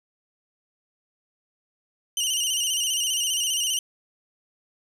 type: tone with vibrato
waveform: 20% pulse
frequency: 2960 Hz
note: F#7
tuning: in tune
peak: -17 dBFS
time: 2.17-3.79 s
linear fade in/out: 2 ms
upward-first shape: square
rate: 15 Hz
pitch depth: 59 cents each way
effects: none